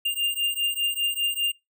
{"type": "beating tone pair", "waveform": "square", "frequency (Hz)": [2800, 2805], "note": ["F7", "F7"], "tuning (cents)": [4, 7], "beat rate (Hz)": 5, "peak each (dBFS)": -27, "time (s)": [0.05, 1.52], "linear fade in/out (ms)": 10, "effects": ["noise-tail reverb RT60 0.2 s tail -23 dB re dry"]}